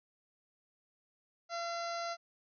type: harmonic tone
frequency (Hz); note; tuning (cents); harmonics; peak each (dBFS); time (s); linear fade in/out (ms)
682; F5; -41; 1 / 2 / 3 / 4 / 5 / 6 / 7 / 8 / 9; -38 / -41 / -48 / -54 / -58 / -49 / -49 / -56 / -52; 1.49-2.17; 50
effects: none

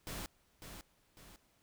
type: noise with echo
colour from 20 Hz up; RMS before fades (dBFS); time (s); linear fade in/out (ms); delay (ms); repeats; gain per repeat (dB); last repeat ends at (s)
pink; -43; 0.07-0.26; 0; 550; 2; -7; 1.36
effects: pink hiss -72 dBFS RMS until 1.62 s

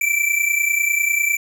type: tone pair together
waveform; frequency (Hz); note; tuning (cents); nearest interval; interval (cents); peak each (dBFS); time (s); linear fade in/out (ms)
square; 2319 / 2349; D7 / D7; -22 / 0; unison; 22; -20; 0.01-1.37; 5
effects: none

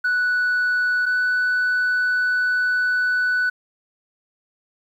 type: tone pair in turn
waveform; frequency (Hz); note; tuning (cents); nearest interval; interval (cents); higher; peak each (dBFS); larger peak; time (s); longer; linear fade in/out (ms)
sine; 1480 / 1489.4; F#6 / F#6; 0 / +11; unison; 11; second; -15; neither; 0.04-1.06 / 1.06-3.5; second; 10
effects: tanh soft clip ceiling -16 dBFS + 9-bit

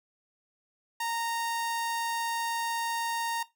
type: tone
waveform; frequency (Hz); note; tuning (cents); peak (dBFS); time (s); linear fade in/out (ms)
sawtooth; 926; A#5; -12; -26; 1-3.43; 5
effects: noise-tail reverb RT60 0.2 s tail -17 dB re dry

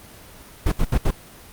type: noise bursts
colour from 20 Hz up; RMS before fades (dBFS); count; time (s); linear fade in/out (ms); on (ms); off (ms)
brown; -17; 4; 0.66-1.108; 5; 58; 72
effects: pink hiss -44 dBFS RMS until 1.52 s + Opus 24 kbps

